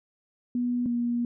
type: tone pair in turn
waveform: sine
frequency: 244.1 / 238.9 Hz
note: B3 / A#3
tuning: -20 / +43 cents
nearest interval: unison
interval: 37 cents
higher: first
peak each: -24 dBFS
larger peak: neither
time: 0.55-0.86 / 0.86-1.25 s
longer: second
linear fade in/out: 2 ms
effects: none